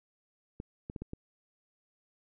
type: clicks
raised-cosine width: 3 ms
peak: -26 dBFS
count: 5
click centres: 0.601 / 0.899 / 0.962 / 1.02 / 1.134 s
effects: none